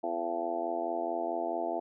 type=harmonic tone with a mistuned harmonic; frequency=84.6 Hz; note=E2; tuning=45 cents sharp; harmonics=3 / 4 / 5 / 6 / 7 / 8 / 9 / 10; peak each=-44 / -37 / -43 / -42 / -44 / -33 / -40 / -41 dBFS; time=0.03-1.8 s; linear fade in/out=10 ms; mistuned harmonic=10; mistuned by=+47 cents; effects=none